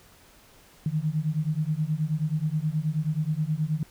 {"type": "beating tone pair", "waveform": "sine", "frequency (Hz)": [150, 159.4], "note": ["D3", "D#3"], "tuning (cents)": [37, 42], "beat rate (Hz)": 9.4, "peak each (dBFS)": -27, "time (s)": [0.86, 3.83], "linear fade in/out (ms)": 2, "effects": ["pink hiss -55 dBFS RMS until 3.9 s"]}